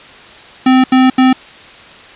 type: tone bursts at uneven times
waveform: square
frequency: 258.7 Hz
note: C4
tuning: 19 cents flat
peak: -6 dBFS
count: 3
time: 0.66-0.84 / 0.92-1.1 / 1.18-1.33 s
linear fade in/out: 5 ms
effects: white hiss -36 dBFS RMS until 2.15 s + resampled to 8000 Hz